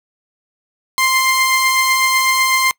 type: tone pair together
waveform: sawtooth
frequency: 1046.5 / 2101 Hz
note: C6 / C7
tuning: 0 / +7 cents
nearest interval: octave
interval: 1207 cents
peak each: -12 dBFS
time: 0.98-2.71 s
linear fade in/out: 0 ms
effects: noise-tail reverb RT60 0.1 s tail -23 dB re dry